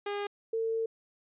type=tone pair in turn; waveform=sawtooth / sine; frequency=407.4 / 450.5 Hz; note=G#4 / A4; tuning=-33 / +41 cents; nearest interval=major second; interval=174 cents; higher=second; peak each=-28 dBFS; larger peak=neither; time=0.06-0.27 / 0.53-0.86 s; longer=second; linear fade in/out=5 ms; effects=resampled to 8000 Hz